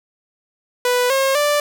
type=tone with pitch steps; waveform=sawtooth; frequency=493.9 / 538.6 / 587.3 Hz; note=B4 / C#5 / D5; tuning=0 / -50 / 0 cents; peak=-11 dBFS; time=0.85-1.6 s; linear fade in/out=2 ms; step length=250 ms; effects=7-bit